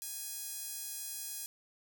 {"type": "tone with high-pass filter", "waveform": "sawtooth", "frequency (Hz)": 830.6, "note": "G#5", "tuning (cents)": 0, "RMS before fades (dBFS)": -42, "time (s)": [0.02, 1.46], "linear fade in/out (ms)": 0, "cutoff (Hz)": 7800, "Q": 0.92, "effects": []}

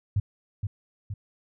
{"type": "tone with echo", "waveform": "sine", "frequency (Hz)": 101.3, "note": "G#2", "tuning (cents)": -43, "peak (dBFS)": -20, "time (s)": [0.16, 0.2], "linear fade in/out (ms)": 5, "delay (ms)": 470, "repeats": 2, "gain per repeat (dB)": -5, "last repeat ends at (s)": 1.14, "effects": []}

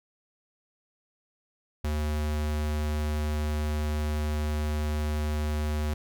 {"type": "tone", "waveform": "square", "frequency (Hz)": 75.5, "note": "D2", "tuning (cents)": 48, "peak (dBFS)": -27, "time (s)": [1.84, 5.94], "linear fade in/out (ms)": 5, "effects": []}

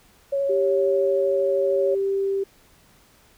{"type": "tone with vibrato", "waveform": "sine", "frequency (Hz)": 554.4, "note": "C#5", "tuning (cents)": 0, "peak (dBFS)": -20, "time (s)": [0.32, 1.95], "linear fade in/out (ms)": 10, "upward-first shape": "sine", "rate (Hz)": 13, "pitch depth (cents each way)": 10}
{"type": "tone with tremolo", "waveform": "sine", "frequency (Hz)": 392, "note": "G4", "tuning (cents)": 0, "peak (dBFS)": -20, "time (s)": [0.49, 2.44], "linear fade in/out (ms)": 10, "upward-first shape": "sine", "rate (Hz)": 0.77, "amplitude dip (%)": 25}
{"effects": ["pink hiss -56 dBFS RMS until 3.37 s"]}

